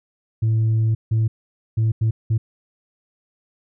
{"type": "tone bursts at uneven times", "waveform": "sine", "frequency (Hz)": 111.2, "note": "A2", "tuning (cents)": 19, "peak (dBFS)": -13, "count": 5, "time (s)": [[0.42, 0.95], [1.11, 1.28], [1.77, 1.92], [2.01, 2.11], [2.3, 2.38]], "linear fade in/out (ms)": 10, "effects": ["tanh soft clip ceiling -14 dBFS"]}